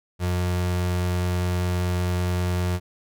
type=tone; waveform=35% pulse; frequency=89.5 Hz; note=F2; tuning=43 cents sharp; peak=-20 dBFS; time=0.19-2.8 s; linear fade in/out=50 ms; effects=none